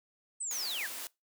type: linear sweep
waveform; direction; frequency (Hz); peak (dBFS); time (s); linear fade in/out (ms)
sine; down; 8372 to 1480; -34; 0.4-0.87; 10
type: noise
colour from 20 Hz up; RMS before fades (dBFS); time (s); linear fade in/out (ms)
white; -41; 0.51-1.07; 0
effects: noise-tail reverb RT60 0.2 s tail -22 dB re dry + high-pass 300 Hz 12 dB/octave